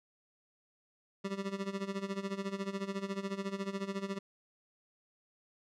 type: tone with tremolo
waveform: 25% pulse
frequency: 196.1 Hz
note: G3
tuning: 1 cent sharp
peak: -29 dBFS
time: 1.24-4.19 s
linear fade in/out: 10 ms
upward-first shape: sine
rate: 14 Hz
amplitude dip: 80%
effects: low-pass 6000 Hz 12 dB/octave